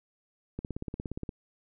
click train, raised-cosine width 3 ms, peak -22 dBFS, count 13, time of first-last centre 0.59-1.292 s, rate 17.1 Hz, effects none

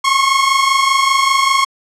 sawtooth tone pair together, 1074.9 / 1100 Hz, C6 / C#6, +46 / -14 cents, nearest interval unison, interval 40 cents, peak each -10 dBFS, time 0.04-1.65 s, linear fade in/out 10 ms, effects low-pass 8000 Hz 12 dB/octave

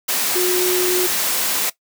sine tone in noise, 362.5 Hz, F#4, 35 cents flat, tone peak -17 dBFS, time 0.35-1.07 s, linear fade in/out 10 ms, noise white, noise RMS -20 dBFS, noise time 0.08-1.7 s, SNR 0 dB, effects noise-tail reverb RT60 0.1 s tail -17 dB re dry + high-pass 200 Hz 12 dB/octave

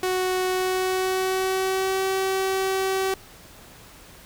sawtooth tone with pitch glide, 370 to 382.4 Hz, F#4 to G4, 0 to -43 cents, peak -18 dBFS, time 0.03-3.14 s, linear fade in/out 2 ms, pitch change +57 cents, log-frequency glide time 0.48-2.04 s, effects pink hiss -47 dBFS RMS until 4.25 s

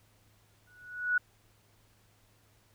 sine tone with exponential growth, 1469 Hz, F#6, 13 cents flat, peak -22 dBFS, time 0.67-1.18 s, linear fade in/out 5 ms, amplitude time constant 110 ms, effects added 105 Hz sine -67 dBFS peak until 2.74 s + pink hiss -67 dBFS RMS until 2.74 s

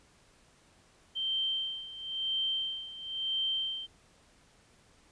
sine tone with tremolo, 3131 Hz, G7, 3 cents flat, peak -28 dBFS, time 1.15-3.87 s, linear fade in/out 20 ms, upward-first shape sine, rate 0.98 Hz, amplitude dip 80%, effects pink hiss -63 dBFS RMS until 5.11 s + resampled to 22050 Hz

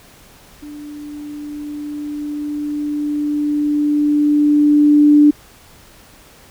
sine tone with level ramp, 295.1 Hz, D4, 8 cents sharp, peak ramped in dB -30 to -5 dBFS, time 0.62-5.31 s, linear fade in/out 10 ms, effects pink hiss -45 dBFS RMS until 6.5 s

